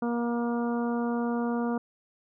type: harmonic tone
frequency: 237 Hz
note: A#3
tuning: 29 cents sharp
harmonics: 1 / 2 / 3 / 4 / 5 / 6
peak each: -27 / -33 / -37 / -39 / -41 / -43 dBFS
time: 0.02-1.78 s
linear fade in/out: 5 ms
effects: none